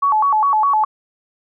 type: tone with vibrato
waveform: sine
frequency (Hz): 983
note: B5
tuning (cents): -8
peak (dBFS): -12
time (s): 0.02-0.85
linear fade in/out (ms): 10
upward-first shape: square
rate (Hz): 4.9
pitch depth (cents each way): 230
effects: none